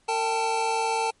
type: tone cluster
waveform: square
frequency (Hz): 454.8 / 783 / 882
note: A#4 / G5 / A5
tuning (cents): -43 / -2 / +4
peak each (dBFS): -30 / -31 / -26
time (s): 0.08-1.11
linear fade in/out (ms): 10
effects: pink hiss -64 dBFS RMS until 1.2 s + MP3 48 kbps